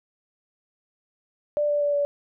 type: tone with pitch steps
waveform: sine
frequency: 590 / 584.9 / 579.9 / 574.9 Hz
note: D5 / D5 / D5 / D5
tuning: +8 / -7 / -22 / -37 cents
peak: -20 dBFS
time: 1.57-2.05 s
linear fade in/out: 0 ms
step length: 120 ms
effects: none